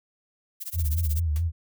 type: noise with tremolo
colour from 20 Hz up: violet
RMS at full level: -32 dBFS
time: 0.6-1.21 s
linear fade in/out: 20 ms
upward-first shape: sine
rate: 16 Hz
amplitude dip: 95%
type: tone with vibrato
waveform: sine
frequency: 79.7 Hz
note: D#2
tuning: 42 cents sharp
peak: -22 dBFS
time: 0.73-1.52 s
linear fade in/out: 50 ms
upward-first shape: sine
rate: 4.6 Hz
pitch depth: 120 cents each way
type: noise with exponential decay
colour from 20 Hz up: white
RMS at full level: -37 dBFS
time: 1.36-1.45 s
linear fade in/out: 0 ms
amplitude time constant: 19 ms
effects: none